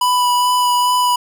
square tone with vibrato, 987.8 Hz, B5, in tune, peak -13 dBFS, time 0.01-1.16 s, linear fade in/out 5 ms, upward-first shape sine, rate 2.4 Hz, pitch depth 12 cents each way, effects none

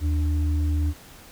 sine tone pair together, 77.79 / 293.7 Hz, D#2 / D4, 0 / 0 cents, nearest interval octave + major seventh, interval 2300 cents, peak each -20 / -32 dBFS, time 0-0.94 s, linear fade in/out 50 ms, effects pink hiss -47 dBFS RMS until 1.31 s

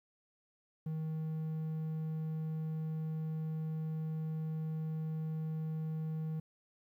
triangle tone, 157.9 Hz, D#3, 26 cents sharp, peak -33 dBFS, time 0.86-6.4 s, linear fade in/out 5 ms, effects 12-bit

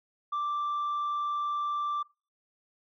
sine tone, 1174.7 Hz, D6, in tune, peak -26 dBFS, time 0.32-2.03 s, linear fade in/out 10 ms, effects noise-tail reverb RT60 0.3 s tail -24 dB re dry + tanh soft clip ceiling -27 dBFS

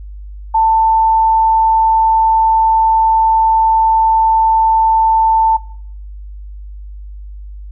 sine tone, 890 Hz, A5, 20 cents sharp, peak -8 dBFS, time 0.54-5.57 s, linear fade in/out 10 ms, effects noise-tail reverb RT60 0.6 s tail -18 dB re dry + added 50 Hz sine -27 dBFS peak until 7.71 s

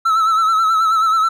triangle tone with vibrato, 1312 Hz, E6, 9 cents flat, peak -10 dBFS, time 0.05-1.29 s, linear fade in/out 10 ms, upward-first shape sine, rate 9.3 Hz, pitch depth 51 cents each way, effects none

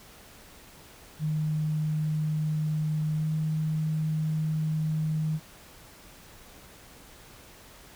sine tone with pitch glide, 154.1 to 156.07 Hz, D#3 to D#3, -16 to +6 cents, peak -25 dBFS, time 1.19-5.4 s, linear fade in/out 50 ms, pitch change +22 cents, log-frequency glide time 3.16-3.23 s, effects pink hiss -51 dBFS RMS until 7.95 s

